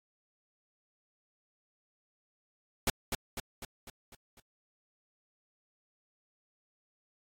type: noise with echo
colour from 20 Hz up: pink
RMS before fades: -28 dBFS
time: 2.87-2.9 s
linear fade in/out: 2 ms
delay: 250 ms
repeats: 6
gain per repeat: -5 dB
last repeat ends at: 4.4 s
effects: AAC 64 kbps